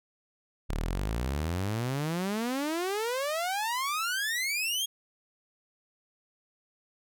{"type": "exponential sweep", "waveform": "sawtooth", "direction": "up", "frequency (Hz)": [34.65, 3322], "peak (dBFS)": -25, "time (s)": [0.69, 4.86], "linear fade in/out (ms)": 10, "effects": []}